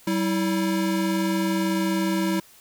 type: tone pair together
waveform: square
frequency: 191.3 / 325.3 Hz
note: G3 / E4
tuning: -42 / -23 cents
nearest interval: major sixth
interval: 919 cents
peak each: -25 dBFS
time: 0.07-2.4 s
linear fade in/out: 5 ms
effects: white hiss -52 dBFS RMS until 2.6 s